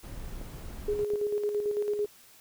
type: noise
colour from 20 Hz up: brown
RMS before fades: -40 dBFS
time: 0.03-1.04 s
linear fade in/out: 5 ms
type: clicks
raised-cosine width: 2 ms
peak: -29 dBFS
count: 2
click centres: 0.414 / 1.136 s
type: tone with tremolo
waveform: sine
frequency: 415.3 Hz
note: G#4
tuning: in tune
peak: -25 dBFS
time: 0.88-2.06 s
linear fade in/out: 5 ms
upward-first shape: square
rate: 9 Hz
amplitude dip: 45%
effects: white hiss -56 dBFS RMS until 2.4 s